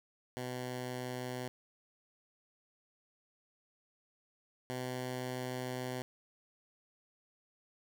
10% pulse tone pair in turn, 125.8 / 126.82 Hz, B2 / B2, +32 / +46 cents, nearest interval unison, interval 14 cents, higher second, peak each -30 / -29 dBFS, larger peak second, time 0.37-1.48 / 4.7-6.02 s, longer second, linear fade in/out 0 ms, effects none

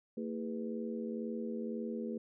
harmonic tone with a mistuned harmonic, 82 Hz, E2, 9 cents flat, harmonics 3 / 4 / 5 / 6, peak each -38 / -46 / -43 / -44 dBFS, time 0.17-2.18 s, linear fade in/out 5 ms, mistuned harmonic 3, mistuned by -140 cents, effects none

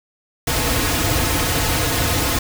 pink noise with comb filter, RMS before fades -19 dBFS, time 0.47-2.39 s, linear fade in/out 5 ms, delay 5.1 ms, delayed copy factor -0.8, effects none

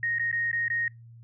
sine tone with dropouts, 1864.7 Hz, A#6, in tune, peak -25 dBFS, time 0.03-0.88 s, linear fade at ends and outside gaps 2 ms, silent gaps 0.185-0.195 / 0.315-0.327 / 0.515-0.529 / 0.682-0.701 s, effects noise-tail reverb RT60 0.2 s tail -25 dB re dry + added 116 Hz sine -46 dBFS peak until 1.23 s

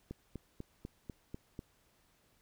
click train, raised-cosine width 3 ms, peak -29 dBFS, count 7, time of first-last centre 0.11-1.591 s, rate 4.05 Hz, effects pink hiss -71 dBFS RMS until 2.41 s

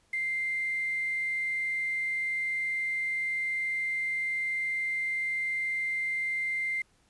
sine tone with quantisation, 2093 Hz, C7, in tune, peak -28 dBFS, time 0.13-6.82 s, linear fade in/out 5 ms, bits 8, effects pink hiss -67 dBFS RMS until 7.09 s + resampled to 24000 Hz

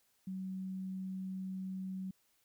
sine tone, 188.6 Hz, F#3, 33 cents sharp, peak -38 dBFS, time 0.27-2.11 s, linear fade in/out 5 ms, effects white hiss -74 dBFS RMS until 2.44 s

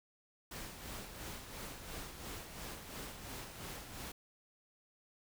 pink noise with tremolo, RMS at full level -45 dBFS, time 0.51-4.12 s, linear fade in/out 5 ms, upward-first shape sine, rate 2.9 Hz, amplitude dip 50%, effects none

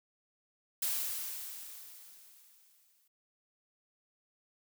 blue noise with exponential decay, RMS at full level -32 dBFS, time 0.82-3.08 s, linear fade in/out 5 ms, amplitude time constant 490 ms, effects none

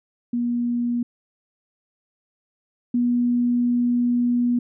sine tone pair in turn, 239.8 / 242.4 Hz, A#3 / B3, +49 / -32 cents, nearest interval unison, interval 19 cents, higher second, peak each -20 / -17 dBFS, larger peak second, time 0.33-1.03 / 2.94-4.59 s, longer second, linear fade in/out 5 ms, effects none

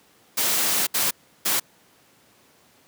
white noise bursts at uneven times, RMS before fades -22 dBFS, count 3, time 0.37-0.87 / 0.94-1.11 / 1.45-1.6 s, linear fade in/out 10 ms, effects pink hiss -57 dBFS RMS until 2.87 s + high-pass 150 Hz 12 dB/octave

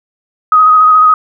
sine tone with vibrato, 1257 Hz, D#6, 17 cents sharp, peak -3 dBFS, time 0.52-1.14 s, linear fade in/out 2 ms, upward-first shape square, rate 14 Hz, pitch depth 15 cents each way, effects none

